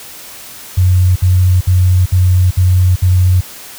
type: tone bursts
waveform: sine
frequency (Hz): 91.4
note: F#2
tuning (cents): -21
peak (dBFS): -6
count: 6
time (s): 0.77-3.41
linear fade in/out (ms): 10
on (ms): 390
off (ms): 60
effects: white hiss -32 dBFS RMS until 3.78 s